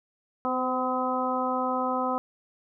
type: harmonic tone with a mistuned harmonic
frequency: 254.6 Hz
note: C4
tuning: 47 cents flat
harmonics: 1 / 2 / 3 / 4 / 5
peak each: -31 / -31 / -31 / -31 / -31 dBFS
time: 0.45-2.18 s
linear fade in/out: 0 ms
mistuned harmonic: 2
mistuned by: +18 cents
effects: none